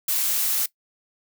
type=noise; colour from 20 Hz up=blue; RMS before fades=-23 dBFS; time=0.08-0.66 s; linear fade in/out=5 ms; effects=noise-tail reverb RT60 0.1 s tail -19 dB re dry